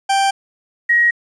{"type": "tone pair in turn", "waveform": ["40% pulse", "sine"], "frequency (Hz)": [785, 1893.1], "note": ["G5", "A#6"], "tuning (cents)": [2, 26], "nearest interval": "octave + minor third", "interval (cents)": 1524, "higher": "second", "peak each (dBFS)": [-12, -10], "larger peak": "second", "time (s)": [[0.09, 0.31], [0.89, 1.11]], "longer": "neither", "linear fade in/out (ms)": 10, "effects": ["resampled to 22050 Hz", "8-bit"]}